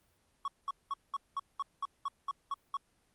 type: tone bursts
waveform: triangle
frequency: 1113 Hz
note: C#6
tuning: 7 cents sharp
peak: -30 dBFS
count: 11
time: 0.45-2.769 s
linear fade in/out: 2 ms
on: 29 ms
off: 200 ms
effects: pink hiss -72 dBFS RMS until 3.14 s + Opus 24 kbps